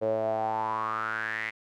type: tone with band-pass filter sweep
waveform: sawtooth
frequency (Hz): 110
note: A2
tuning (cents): 0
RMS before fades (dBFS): -30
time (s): 0.01-1.51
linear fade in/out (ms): 20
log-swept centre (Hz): 510 to 2100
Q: 8.1
effects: none